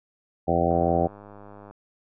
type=harmonic tone; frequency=85.1 Hz; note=F2; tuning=44 cents flat; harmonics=1 / 2 / 3 / 4 / 5 / 6 / 7 / 8 / 9; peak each=-30 / -28 / -30 / -29 / -30 / -28 / -27 / -28 / -26 dBFS; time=0.47-1.08 s; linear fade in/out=20 ms
type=click train; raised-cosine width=1 ms; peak=-31 dBFS; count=103; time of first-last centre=0.71-1.71 s; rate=102 Hz
effects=none